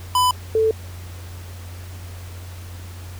square / sine tone pair in turn, 1000 / 441.4 Hz, B5 / A4, +21 / +5 cents, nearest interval octave + major second, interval 1416 cents, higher first, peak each -15 / -14 dBFS, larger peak second, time 0.15-0.31 / 0.55-0.71 s, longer neither, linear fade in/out 2 ms, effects added 89 Hz sine -33 dBFS peak until 3.19 s + pink hiss -43 dBFS RMS until 3.19 s

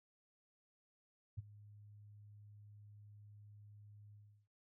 sine tone with ADSR envelope, 103.83 Hz, G#2, in tune, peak -38 dBFS, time 1.37-4.48 s, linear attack 17 ms, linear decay 22 ms, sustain -18 dB, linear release 350 ms, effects none

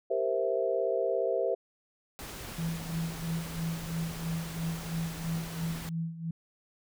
sine chord, C dominant seventh, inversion second, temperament equal, 392 / 466.2 / 523.3 / 659.3 Hz, G4 / Bb4 / C5 / E5, 0 / 0 / 0 / 0 cents, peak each -33 / -32 / -31 / -32 dBFS, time 0.1-1.55 s, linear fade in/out 10 ms
pink noise, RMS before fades -42 dBFS, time 2.19-5.89 s, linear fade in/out 0 ms
sine tone with tremolo, 164.81 Hz, E3, in tune, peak -29 dBFS, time 2.58-6.31 s, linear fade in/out 5 ms, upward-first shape sine, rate 3 Hz, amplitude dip 75%
effects none

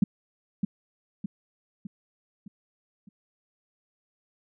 sine tone with echo, 199.2 Hz, G3, 28 cents sharp, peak -15 dBFS, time 0.02-0.04 s, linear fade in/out 5 ms, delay 610 ms, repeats 5, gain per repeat -6 dB, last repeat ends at 3.09 s, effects none

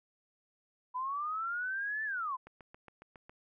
sine linear two-way sweep, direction up then down, 987.8 to 1772 to 987.8 Hz, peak -33 dBFS, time 0.94-2.37 s, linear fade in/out 20 ms, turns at 2.04 s
click train, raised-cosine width 0.5 ms, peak -36 dBFS, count 7, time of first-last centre 2.47-3.295 s, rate 7.27 Hz
effects none

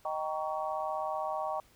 sine chord, Eb dominant seventh, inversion none, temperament just, 622.3 / 777.8 / 933.4 / 1120.1 Hz, Eb5 / G5 / Bb5 / Db6, 0 / -14 / +2 / +18 cents, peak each -36 / -36 / -39 / -38 dBFS, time 0.05-1.6 s, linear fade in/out 2 ms, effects pink hiss -63 dBFS RMS until 1.75 s

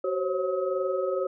sine tone cluster, 377.1 / 522 / 544 / 1275 Hz, F#4 / C5 / C#5 / D#6, +33 / -4 / -33 / +42 cents, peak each -29 / -33 / -28 / -36 dBFS, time 0.04-1.27 s, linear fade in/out 5 ms, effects none

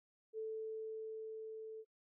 sine tone with level ramp, 440 Hz, A4, in tune, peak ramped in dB -39 to -46 dBFS, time 0.33-1.85 s, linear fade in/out 50 ms, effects noise-tail reverb RT60 0.1 s tail -26 dB re dry

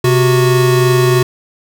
square tone pair together, 130 / 367 Hz, C3 / F#4, -11 / -14 cents, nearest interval octave + tritone, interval 1797 cents, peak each -12 dBFS, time 0.04-1.23 s, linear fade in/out 5 ms, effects none

